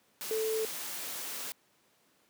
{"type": "tone in noise", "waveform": "sine", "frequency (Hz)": 440, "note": "A4", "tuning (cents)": 0, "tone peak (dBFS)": -29, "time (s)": [0.31, 0.65], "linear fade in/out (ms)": 0, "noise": "white", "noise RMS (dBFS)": -39, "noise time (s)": [0.21, 1.52], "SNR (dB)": 7, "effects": ["pink hiss -68 dBFS RMS until 2.29 s", "high-pass 200 Hz 12 dB/octave"]}